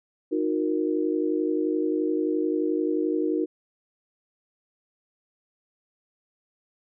sine chord, D# minor, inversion none, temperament equal with one note detuned, 311.1 / 362.6 / 466.2 Hz, D#4 / F#4 / A#4, 0 / -35 / 0 cents, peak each -25 / -27 / -29 dBFS, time 0.31-3.46 s, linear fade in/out 20 ms, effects none

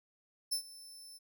25% pulse tone with ADSR envelope, 5290 Hz, E8, 5 cents sharp, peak -25 dBFS, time 0.51-1.19 s, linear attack 17 ms, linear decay 92 ms, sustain -20 dB, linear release 26 ms, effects none

